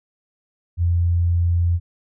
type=tone; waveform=sine; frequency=86.2 Hz; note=F2; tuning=22 cents flat; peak=-15 dBFS; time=0.77-1.8 s; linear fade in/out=50 ms; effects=none